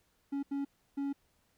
triangle tone bursts at uneven times, 279.4 Hz, C#4, 14 cents sharp, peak -30 dBFS, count 3, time 0.32-0.43 / 0.51-0.65 / 0.97-1.13 s, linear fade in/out 10 ms, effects pink hiss -73 dBFS RMS until 1.57 s

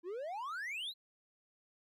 triangle exponential sweep, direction up, 327.4 to 4186 Hz, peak -37 dBFS, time 0.03-0.94 s, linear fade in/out 50 ms, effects none

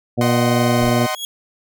harmonic tone, 120 Hz, B2, 49 cents flat, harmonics 1 / 2 / 3 / 4 / 5 / 6, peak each -19 / -18 / -24 / -26 / -23 / -27 dBFS, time 0.17-1.07 s, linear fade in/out 20 ms
sawtooth chord, C diminished, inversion first, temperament equal with one note detuned, 622.3 / 752.1 / 1046.5 Hz, Eb5 / Gb5 / C6, 0 / +28 / 0 cents, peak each -21 dBFS, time 0.21-1.15 s, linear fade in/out 2 ms
brown noise, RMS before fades -31 dBFS, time 0.77-0.91 s, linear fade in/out 20 ms
sawtooth tone with exponential growth, 3322 Hz, G#7, in tune, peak -18 dBFS, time 1-1.25 s, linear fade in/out 1 ms, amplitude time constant 53 ms
effects none

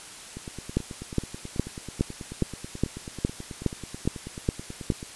two click trains, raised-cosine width 3 ms, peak -9 / -23 dBFS, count 11 / 44, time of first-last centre 0.77-4.902 / 0.37-5.029 s, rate 2.42 / 9.23 Hz, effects white hiss -43 dBFS RMS until 5.15 s + resampled to 24000 Hz

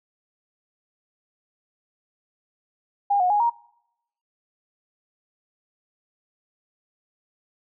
sine tone with pitch steps, 808 / 726 / 828 / 940 Hz, G#5 / F#5 / G#5 / A#5, -48 / -33 / -5 / +14 cents, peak -17 dBFS, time 3.1-3.5 s, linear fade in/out 10 ms, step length 100 ms, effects noise-tail reverb RT60 0.8 s tail -24 dB re dry

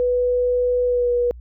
sine tone with pitch glide, 493.9 to 484.9 Hz, B4 to B4, 0 to -32 cents, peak -16 dBFS, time 0-1.31 s, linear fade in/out 0 ms, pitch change -32 cents, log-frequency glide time 0.85-1.11 s, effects added 60 Hz sine -36 dBFS peak until 1.4 s

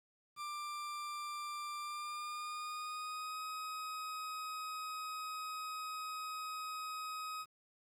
40% pulse tone with pitch glide, 1185 to 1262.7 Hz, D6 to D#6, +15 to +25 cents, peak -40 dBFS, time 0.36-7.46 s, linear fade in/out 50 ms, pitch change +110 cents, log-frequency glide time 1.8-3.43 s, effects low-pass 12000 Hz 12 dB/octave + 11-bit

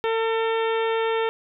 harmonic tone, 450.6 Hz, A4, 41 cents sharp, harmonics 1 / 2 / 3 / 4 / 5 / 6 / 7 / 8, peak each -22 / -28 / -32 / -34 / -36 / -38 / -39 / -40 dBFS, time 0.04-1.29 s, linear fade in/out 0 ms, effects none

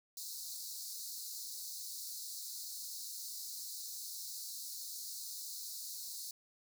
pink high-pass noise, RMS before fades -45 dBFS, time 0.17-6.31 s, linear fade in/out 2 ms, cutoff 4000 Hz, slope 96 dB/octave, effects none

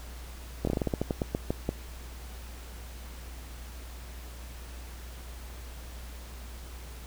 slowing click train, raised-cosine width 2 ms, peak -14 dBFS, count 14, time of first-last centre 0.65-1.691 s, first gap 23 ms, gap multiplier 1.19, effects added 60 Hz sine -41 dBFS peak until 7.06 s + pink hiss -49 dBFS RMS until 7.06 s

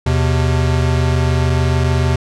square tone pair together, 80.6 / 127.5 Hz, E2 / C3, -38 / -44 cents, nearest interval minor sixth, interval 794 cents, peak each -16 dBFS, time 0.06-2.16 s, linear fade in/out 5 ms, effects low-pass 7000 Hz 12 dB/octave

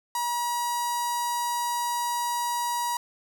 sawtooth tone with notch filter, 960 Hz, B5, 49 cents flat, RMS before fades -28 dBFS, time 0.15-2.97 s, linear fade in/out 2 ms, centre 2400 Hz, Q 0.75, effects none

